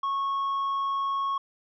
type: tone with tanh clipping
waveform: sine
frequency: 1100 Hz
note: C#6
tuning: 14 cents flat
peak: -26 dBFS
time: 0.03-1.38 s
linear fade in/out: 5 ms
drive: 3 dB
effects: none